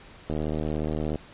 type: click train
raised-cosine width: 2 ms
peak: -16 dBFS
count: 67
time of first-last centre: 0.3-1.157 s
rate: 77 Hz
effects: pink hiss -49 dBFS RMS until 1.33 s + resampled to 8000 Hz